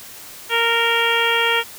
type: harmonic tone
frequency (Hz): 463.7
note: A#4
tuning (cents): -9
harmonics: 1 / 2 / 3 / 4 / 5 / 6 / 7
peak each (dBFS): -23 / -23 / -23 / -23 / -23 / -23 / -23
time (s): 0.49-1.64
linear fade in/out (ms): 50
effects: white hiss -38 dBFS RMS until 1.78 s